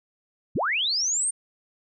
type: linear sweep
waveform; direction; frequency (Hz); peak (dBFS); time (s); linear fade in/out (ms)
sine; up; 53.9 to 8950; -22; 0.55-1.31; 10
effects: none